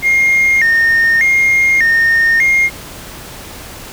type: tone with vibrato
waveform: sine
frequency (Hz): 1975.5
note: B6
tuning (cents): 0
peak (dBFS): -6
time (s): 0.02-2.7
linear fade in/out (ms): 50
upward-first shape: square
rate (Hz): 0.84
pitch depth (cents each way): 130
effects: tanh soft clip ceiling -6 dBFS + pink hiss -31 dBFS RMS until 3.92 s